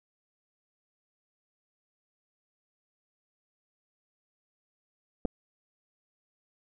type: clicks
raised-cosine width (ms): 2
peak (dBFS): -17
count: 2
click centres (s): 5.251 / 5.255
effects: none